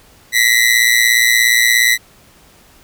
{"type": "ring-modulated tone", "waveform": "sawtooth", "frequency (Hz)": 1977, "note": "B6", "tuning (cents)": 1, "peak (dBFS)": -3, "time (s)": [0.32, 1.98], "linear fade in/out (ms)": 50, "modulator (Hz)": 58.5, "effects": ["pink hiss -47 dBFS RMS until 2.83 s"]}